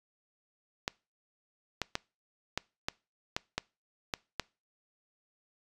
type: clicks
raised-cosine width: 0.2 ms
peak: -13 dBFS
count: 9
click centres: 0.879 / 1.817 / 1.954 / 2.576 / 2.885 / 3.365 / 3.58 / 4.138 / 4.397 s
effects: noise-tail reverb RT60 0.3 s tail -24 dB re dry + resampled to 24000 Hz